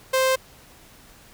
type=tone; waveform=sawtooth; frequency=523.3 Hz; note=C5; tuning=in tune; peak=-14 dBFS; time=0.13-0.36 s; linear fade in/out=10 ms; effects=pink hiss -50 dBFS RMS until 1.33 s

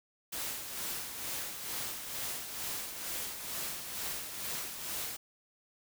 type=noise with tremolo; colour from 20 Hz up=white; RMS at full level=-37 dBFS; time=0.32-5.17 s; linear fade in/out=10 ms; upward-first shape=sine; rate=2.2 Hz; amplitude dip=50%; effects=none

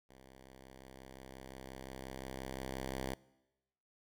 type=tone with level ramp; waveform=5% pulse; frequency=65.7 Hz; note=C2; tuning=8 cents sharp; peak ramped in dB=-47 to -26 dBFS; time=0.09-3.14 s; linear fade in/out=5 ms; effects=noise-tail reverb RT60 1.0 s tail -23 dB re dry

